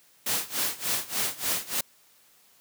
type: noise with tremolo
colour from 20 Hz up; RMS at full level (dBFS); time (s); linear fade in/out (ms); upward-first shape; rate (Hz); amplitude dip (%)
white; -26; 0.26-1.81; 5; sine; 3.4; 90
effects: white hiss -60 dBFS RMS until 2.6 s + high-pass 100 Hz 12 dB/octave